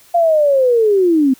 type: linear sweep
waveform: sine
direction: down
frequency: 698.5 to 252.3 Hz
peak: -9 dBFS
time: 0.14-1.34 s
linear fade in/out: 10 ms
effects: white hiss -47 dBFS RMS until 1.39 s